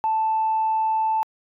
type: tone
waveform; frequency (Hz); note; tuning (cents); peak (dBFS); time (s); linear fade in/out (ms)
sine; 880; A5; 0; -18; 0.04-1.23; 0
effects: tanh soft clip ceiling -14 dBFS